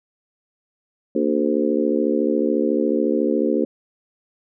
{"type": "harmonic tone with a mistuned harmonic", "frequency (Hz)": 74, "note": "D2", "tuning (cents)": 14, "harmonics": [3, 4, 5, 6, 7], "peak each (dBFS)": [-23, -22, -23, -24, -25], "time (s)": [1.15, 3.65], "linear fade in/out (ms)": 5, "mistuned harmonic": 3, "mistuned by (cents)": 74, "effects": []}